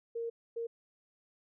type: tone bursts at uneven times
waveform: sine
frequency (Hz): 463.4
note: A#4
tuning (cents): -10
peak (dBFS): -34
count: 2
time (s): 0.15-0.3 / 0.56-0.67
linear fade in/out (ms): 10
effects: none